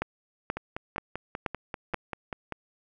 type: two click trains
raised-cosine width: 0.5 ms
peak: -13 / -18 dBFS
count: 5 / 11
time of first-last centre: 0.02-1.943 / 0.57-2.523 s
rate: 2.08 / 5.12 Hz
effects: none